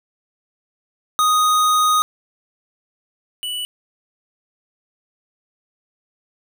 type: tone pair in turn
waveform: square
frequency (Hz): 1244.5 / 2960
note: D#6 / F#7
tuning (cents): 0 / 0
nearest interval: octave + minor third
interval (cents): 1500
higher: second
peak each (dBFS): -14 / -24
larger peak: first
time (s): 1.19-2.02 / 3.43-3.65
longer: first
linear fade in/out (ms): 0
effects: none